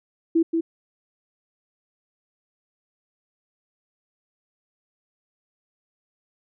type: tone with echo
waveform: sine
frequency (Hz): 329.6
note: E4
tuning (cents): 0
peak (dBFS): -15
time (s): 0.35-0.43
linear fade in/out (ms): 10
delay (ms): 180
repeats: 1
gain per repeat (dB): -4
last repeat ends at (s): 0.61
effects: none